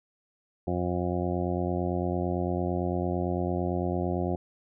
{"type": "harmonic tone", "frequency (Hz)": 88.9, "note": "F2", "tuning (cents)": 31, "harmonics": [1, 2, 3, 4, 5, 6, 7, 8, 9], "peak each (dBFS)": [-32, -32, -35, -32, -45, -37, -38, -36, -43], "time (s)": [0.67, 4.36], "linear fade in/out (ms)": 5, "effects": []}